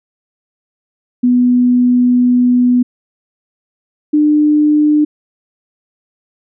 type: tone pair in turn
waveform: sine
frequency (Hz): 246.9 / 299.9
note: B3 / D4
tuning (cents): 0 / +36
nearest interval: minor third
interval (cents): 336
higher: second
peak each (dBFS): -7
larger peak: neither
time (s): 1.23-2.83 / 4.13-5.05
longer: first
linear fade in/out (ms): 10
effects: none